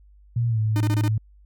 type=tone with pitch glide; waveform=sine; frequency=117.9 to 108.74 Hz; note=A#2 to A2; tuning=+20 to -20 cents; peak=-19 dBFS; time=0.36-1.18 s; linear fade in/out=5 ms; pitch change=-140 cents; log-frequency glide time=0.48-0.59 s
type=tone bursts; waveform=45% pulse; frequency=303.9 Hz; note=D#4; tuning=41 cents flat; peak=-25 dBFS; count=5; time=0.76-1.079 s; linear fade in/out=0 ms; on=43 ms; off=26 ms
effects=added 50 Hz sine -49 dBFS peak until 1.45 s